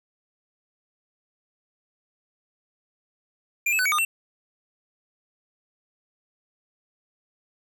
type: tone with pitch steps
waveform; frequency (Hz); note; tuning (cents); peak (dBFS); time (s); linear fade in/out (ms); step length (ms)
square; 2392 / 2598 / 1501 / 2262 / 1218 / 2699; D7 / E7 / F#6 / C#7 / D#6 / E7; +31 / -26 / +24 / +34 / -37 / +40; -21; 3.66-4.05; 5; 65
effects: none